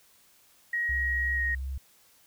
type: tone with pitch glide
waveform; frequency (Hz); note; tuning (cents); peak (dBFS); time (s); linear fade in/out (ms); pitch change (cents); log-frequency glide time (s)
sine; 1893 to 1872.3; A#6 to A#6; +26 to +7; -26; 0.73-1.55; 5; -19; 1.35-1.4
type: tone with vibrato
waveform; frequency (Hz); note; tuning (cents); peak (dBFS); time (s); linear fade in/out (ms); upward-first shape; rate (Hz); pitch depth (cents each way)
sine; 66.3; C2; +23; -31; 0.89-1.78; 5; triangle; 2.7; 25
effects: white hiss -61 dBFS RMS until 2.26 s